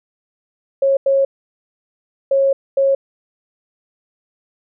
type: tone bursts at uneven times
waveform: sine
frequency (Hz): 546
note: C#5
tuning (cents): -26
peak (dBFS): -11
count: 4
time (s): 0.82-0.97 / 1.06-1.25 / 2.31-2.53 / 2.77-2.95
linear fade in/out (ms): 5
effects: none